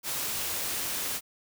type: noise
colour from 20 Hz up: white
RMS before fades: -32 dBFS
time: 0.03-1.21 s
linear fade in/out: 50 ms
effects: none